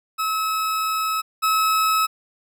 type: tone pair in turn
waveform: 40% pulse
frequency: 1291 / 1291 Hz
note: E6 / E6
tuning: -37 / -37 cents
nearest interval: unison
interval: 0 cents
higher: neither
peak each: -20 / -16 dBFS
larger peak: second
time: 0.18-1.22 / 1.42-2.07 s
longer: first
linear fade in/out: 20 ms
effects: none